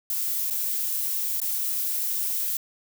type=noise with dropouts; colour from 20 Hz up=violet; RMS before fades=-27 dBFS; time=0.1-2.57 s; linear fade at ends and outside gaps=2 ms; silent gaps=0.502-0.507 / 1.402-1.416 s; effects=none